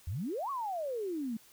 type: exponential two-way sweep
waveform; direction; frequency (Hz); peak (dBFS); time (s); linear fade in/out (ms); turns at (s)
sine; up then down; 75 to 1150 to 213.9; -33; 0.07-1.37; 5; 0.5
effects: white hiss -60 dBFS RMS until 1.52 s